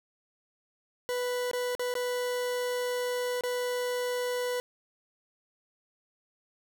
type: tone with dropouts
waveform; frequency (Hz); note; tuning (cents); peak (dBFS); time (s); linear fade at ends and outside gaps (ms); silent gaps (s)
40% pulse; 493.9; B4; 0; -28; 1.09-4.6; 0; 1.513-1.533 / 1.751-1.795 / 1.94-1.953 / 3.409-3.436
effects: none